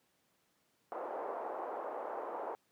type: band-pass noise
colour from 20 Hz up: white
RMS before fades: -41 dBFS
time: 0.92-2.55 s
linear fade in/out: 0 ms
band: 400 to 920 Hz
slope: 24 dB/octave
effects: pink hiss -75 dBFS RMS until 2.71 s + high-pass 150 Hz 12 dB/octave